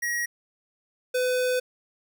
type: tone pair in turn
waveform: square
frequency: 1900 / 503.2 Hz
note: A#6 / B4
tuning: +33 / +32 cents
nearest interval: octave + major seventh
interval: 2301 cents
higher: first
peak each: -26 / -23 dBFS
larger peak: second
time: 0.02-0.26 / 1.14-1.6 s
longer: second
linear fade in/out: 10 ms
effects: none